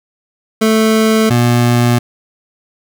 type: tone pair in turn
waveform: 25% pulse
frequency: 220 / 120.51 Hz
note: A3 / B2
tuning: 0 / -42 cents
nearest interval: minor seventh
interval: 1042 cents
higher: first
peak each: -5 dBFS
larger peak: neither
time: 0.61-1.3 / 1.3-1.99 s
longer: neither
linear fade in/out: 10 ms
effects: none